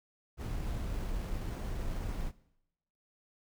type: noise with sample-and-hold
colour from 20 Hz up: brown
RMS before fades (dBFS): -36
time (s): 0.37-2.32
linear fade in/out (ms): 50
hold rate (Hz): 7350
effects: noise-tail reverb RT60 0.8 s tail -19 dB re dry